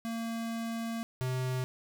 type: tone pair in turn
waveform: square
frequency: 228.7 / 128.35 Hz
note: A#3 / C3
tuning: -33 / -33 cents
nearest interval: minor seventh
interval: 1000 cents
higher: first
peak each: -34 / -31 dBFS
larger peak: second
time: 0.05-1.03 / 1.21-1.64 s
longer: first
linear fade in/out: 0 ms
effects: 11-bit